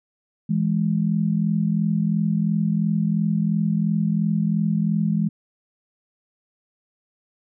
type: tone pair together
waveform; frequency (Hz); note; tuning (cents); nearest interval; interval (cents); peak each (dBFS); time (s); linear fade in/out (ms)
sine; 165.2 / 208.1; E3 / G#3; +4 / +4; major third; 400; -21; 0.49-5.29; 10
effects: none